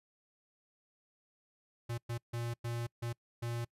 square tone bursts at uneven times, 118.1 Hz, A#2, 23 cents sharp, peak -36 dBFS, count 6, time 1.89-1.98 / 2.09-2.18 / 2.33-2.54 / 2.64-2.87 / 3.02-3.13 / 3.42-3.65 s, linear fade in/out 10 ms, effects noise-tail reverb RT60 0.1 s tail -25 dB re dry + resampled to 32000 Hz

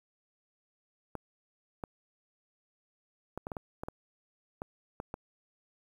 clicks, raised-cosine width 1 ms, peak -23 dBFS, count 11, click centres 1.153 / 1.838 / 3.376 / 3.469 / 3.518 / 3.568 / 3.835 / 3.885 / 4.619 / 5.001 / 5.141 s, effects 9-bit

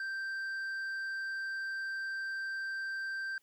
sine tone with tanh clipping, 1568 Hz, G6, in tune, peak -36 dBFS, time 0-3.38 s, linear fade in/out 2 ms, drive 5 dB, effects white hiss -73 dBFS RMS until 3.42 s

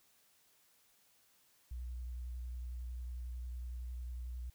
sine tone with vibrato, 61.1 Hz, B1, 18 cents flat, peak -40 dBFS, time 1.71-4.5 s, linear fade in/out 5 ms, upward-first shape triangle, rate 11 Hz, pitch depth 33 cents each way, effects white hiss -70 dBFS RMS until 4.54 s

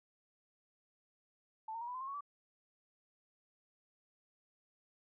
sine tone with pitch steps, 880 / 914.7 / 950.8 / 988.3 / 1027.3 / 1067.9 / 1110 / 1153.8 Hz, A5 / A#5 / A#5 / B5 / C6 / C6 / C#6 / D6, 0 / -33 / +34 / +1 / -32 / +35 / +2 / -31 cents, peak -40 dBFS, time 1.68-2.208 s, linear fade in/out 5 ms, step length 66 ms, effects none

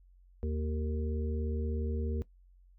harmonic tone, 77 Hz, D#2, 17 cents flat, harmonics 1 / 3 / 5 / 6, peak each -32 / -39 / -42 / -41 dBFS, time 0.43-2.22 s, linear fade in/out 0 ms, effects noise-tail reverb RT60 0.1 s tail -17 dB re dry + added 45 Hz sine -57 dBFS peak until 2.78 s

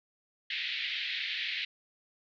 pink band-pass noise, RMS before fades -35 dBFS, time 0.5-1.65 s, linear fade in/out 5 ms, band 1900 to 4100 Hz, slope 48 dB/octave, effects none

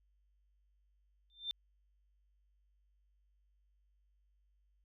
sine tone with exponential growth, 3576 Hz, A7, 27 cents sharp, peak -32 dBFS, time 1.3-1.51 s, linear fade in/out 0 ms, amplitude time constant 44 ms, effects added 50 Hz sine -70 dBFS peak until 4.84 s

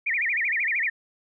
sine tone with vibrato, 2093 Hz, C7, in tune, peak -22 dBFS, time 0.06-0.9 s, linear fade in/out 10 ms, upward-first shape sine, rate 13 Hz, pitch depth 270 cents each way, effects none

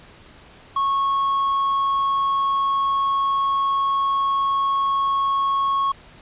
triangle tone, 1100 Hz, C#6, 14 cents flat, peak -16 dBFS, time 0.76-5.92 s, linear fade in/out 5 ms, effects pink hiss -47 dBFS RMS until 6.21 s + resampled to 8000 Hz

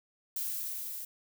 violet noise with level ramp, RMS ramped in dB -34 to -41 dBFS, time 0.36-1.05 s, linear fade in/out 5 ms, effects none

